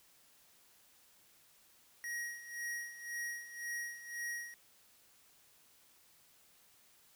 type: tone with tremolo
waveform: square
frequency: 1893 Hz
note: A#6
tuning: 26 cents sharp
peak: -38 dBFS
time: 2.04-4.54 s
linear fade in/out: 0 ms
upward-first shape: sine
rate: 1.9 Hz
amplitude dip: 75%
effects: white hiss -66 dBFS RMS until 7.15 s